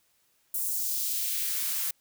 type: noise with high-pass filter sweep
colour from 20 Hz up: blue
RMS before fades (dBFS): -30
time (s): 0.54-1.91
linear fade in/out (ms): 5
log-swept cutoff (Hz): 9600 to 850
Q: 1
effects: white hiss -69 dBFS RMS until 2 s